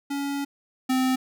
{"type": "tone pair in turn", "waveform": "square", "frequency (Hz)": [281.3, 258.7], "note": ["C#4", "C4"], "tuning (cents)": [26, -19], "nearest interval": "minor second", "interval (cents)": 145, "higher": "first", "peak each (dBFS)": [-27, -21], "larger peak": "second", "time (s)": [[0.1, 0.45], [0.89, 1.16]], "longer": "first", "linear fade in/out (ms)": 10, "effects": []}